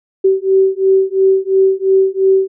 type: beating tone pair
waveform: sine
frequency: 382.4 / 385.3 Hz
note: G4 / G4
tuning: -43 / -30 cents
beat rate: 2.9 Hz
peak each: -12 dBFS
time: 0.24-2.48 s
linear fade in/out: 10 ms
effects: none